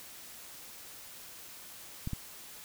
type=clicks; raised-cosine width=5 ms; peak=-22 dBFS; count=2; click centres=2.074 / 2.133 s; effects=white hiss -49 dBFS RMS until 2.64 s